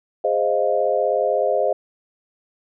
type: chord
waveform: sine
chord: F minor seventh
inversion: first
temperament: equal with one note detuned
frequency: 413.2 / 523.3 / 622.3 / 698.5 Hz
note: Ab4 / C5 / Eb5 / F5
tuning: -9 / 0 / 0 / 0 cents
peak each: -24 / -21 / -21 / -24 dBFS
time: 0.24-1.73 s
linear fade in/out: 5 ms
effects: none